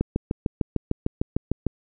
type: click train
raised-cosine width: 3 ms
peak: -9 dBFS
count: 12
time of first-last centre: 0.01-1.667 s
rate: 6.64 Hz
effects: none